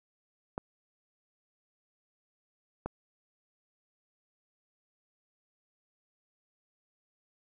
clicks, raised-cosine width 1 ms, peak -20 dBFS, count 2, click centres 0.579 / 2.86 s, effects none

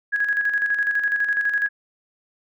sine tone with tremolo, 1661.2 Hz, G#6, in tune, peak -17 dBFS, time 0.12-1.69 s, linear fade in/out 20 ms, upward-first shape square, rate 12 Hz, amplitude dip 50%, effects none

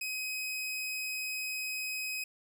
sawtooth tone, 2527 Hz, D#7, 26 cents sharp, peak -31 dBFS, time 0.01-2.24 s, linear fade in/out 5 ms, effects none

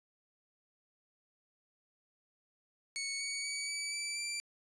15% pulse tone with pitch steps, 2217 / 2243 / 2269 / 2295 / 2322 / 2349 Hz, C#7 / C#7 / C#7 / D7 / D7 / D7, 0 / +20 / +40 / -40 / -20 / 0 cents, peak -29 dBFS, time 2.96-4.4 s, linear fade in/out 0 ms, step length 240 ms, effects resampled to 22050 Hz

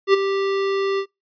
square tone with ADSR envelope, 392 Hz, G4, in tune, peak -10 dBFS, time 0.07-1.06 s, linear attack 67 ms, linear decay 15 ms, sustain -10 dB, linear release 74 ms, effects noise-tail reverb RT60 0.2 s tail -24 dB re dry + resampled to 11025 Hz

